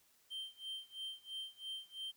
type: tone with tremolo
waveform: triangle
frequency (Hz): 3136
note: G7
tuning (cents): 0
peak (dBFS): -39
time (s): 0.3-2.12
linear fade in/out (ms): 20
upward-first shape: sine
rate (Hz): 3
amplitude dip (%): 95
effects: white hiss -71 dBFS RMS until 2.16 s